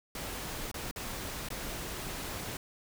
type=noise with dropouts; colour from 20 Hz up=pink; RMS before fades=-39 dBFS; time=0.15-2.57 s; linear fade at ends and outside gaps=2 ms; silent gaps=0.715-0.742 / 0.912-0.96 / 1.487-1.503 s; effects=none